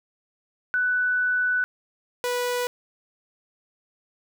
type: tone pair in turn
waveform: sine / sawtooth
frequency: 1491 / 491 Hz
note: F#6 / B4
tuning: +13 / -10 cents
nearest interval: octave + perfect fifth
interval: 1923 cents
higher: first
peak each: -20 dBFS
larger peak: neither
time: 0.74-1.64 / 2.24-2.67 s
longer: first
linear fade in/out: 0 ms
effects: none